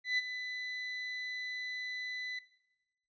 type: tone with ADSR envelope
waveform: 35% pulse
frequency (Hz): 1999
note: B6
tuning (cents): +20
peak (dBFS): -25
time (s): 0.04-2.39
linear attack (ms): 140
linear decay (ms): 26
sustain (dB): -10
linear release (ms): 4
effects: noise-tail reverb RT60 1.0 s tail -19 dB re dry + resampled to 16000 Hz